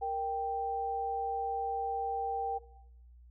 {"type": "tone pair together", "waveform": "sine", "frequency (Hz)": [466.2, 784.1], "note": ["A#4", "G5"], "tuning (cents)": [0, 0], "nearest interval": "major sixth", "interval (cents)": 900, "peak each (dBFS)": [-38, -32], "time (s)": [0.01, 2.59], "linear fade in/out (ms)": 20, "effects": ["noise-tail reverb RT60 0.8 s tail -17 dB re dry", "added 60 Hz sine -53 dBFS peak until 3.3 s"]}